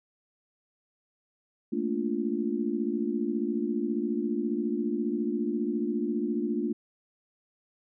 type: chord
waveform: sine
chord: Bb major seventh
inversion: third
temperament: just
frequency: 218.5 / 233.1 / 291.4 / 349.6 Hz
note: A3 / Bb3 / D4 / F4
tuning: -12 / 0 / -13 / +2 cents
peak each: -32 dBFS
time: 1.72-6.73 s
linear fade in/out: 10 ms
effects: none